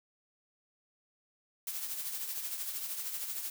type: noise with tremolo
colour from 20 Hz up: blue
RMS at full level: -36 dBFS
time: 1.67-3.5 s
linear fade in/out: 2 ms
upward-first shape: triangle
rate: 13 Hz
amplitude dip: 55%
effects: none